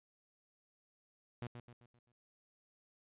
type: tone with echo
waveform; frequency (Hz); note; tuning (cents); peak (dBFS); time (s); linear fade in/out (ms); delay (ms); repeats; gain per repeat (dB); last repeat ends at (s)
sawtooth; 120.6; B2; -41; -37; 1.42-1.47; 0; 130; 5; -7; 2.12
effects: resampled to 8000 Hz